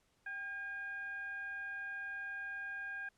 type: tone with frequency modulation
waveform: sine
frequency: 1616 Hz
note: G#6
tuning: 48 cents flat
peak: -40 dBFS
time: 0.26-3.09 s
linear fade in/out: 5 ms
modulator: 838 Hz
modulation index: 0.39
effects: pink hiss -75 dBFS RMS until 3.17 s + low-pass 10000 Hz 12 dB/octave